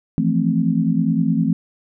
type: chord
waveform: sine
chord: F major seventh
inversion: third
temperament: equal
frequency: 164.81 / 174.61 / 220 / 261.6 Hz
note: E3 / F3 / A3 / C4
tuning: 0 / 0 / 0 / 0 cents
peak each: -20 / -22 / -20 / -21 dBFS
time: 0.18-1.53 s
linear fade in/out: 0 ms
effects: none